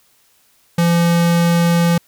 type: tone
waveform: square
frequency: 170.5 Hz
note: F3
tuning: 41 cents flat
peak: -12 dBFS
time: 0.78-1.98 s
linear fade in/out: 5 ms
effects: white hiss -56 dBFS RMS until 2.07 s